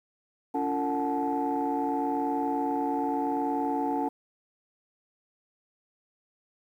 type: tone cluster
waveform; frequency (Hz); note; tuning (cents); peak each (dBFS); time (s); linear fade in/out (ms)
sine; 282.6 / 343.4 / 450.8 / 737 / 866; C#4 / F4 / A4 / F#5 / A5; +34 / -29 / +42 / -7 / -28; -29 / -36 / -34 / -32 / -30; 0.54-4.09; 10
effects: tanh soft clip ceiling -18 dBFS + 10-bit